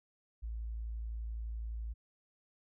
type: tone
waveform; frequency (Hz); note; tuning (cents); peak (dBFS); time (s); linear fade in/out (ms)
sine; 55.9; A1; +28; -37; 0.42-1.94; 20
effects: none